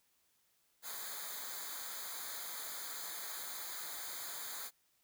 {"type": "noise with comb filter", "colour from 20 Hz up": "white", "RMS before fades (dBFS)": -44, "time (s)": [0.82, 4.71], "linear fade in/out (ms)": 50, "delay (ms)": 0.36, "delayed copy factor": -1, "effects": ["white hiss -75 dBFS RMS until 5.03 s"]}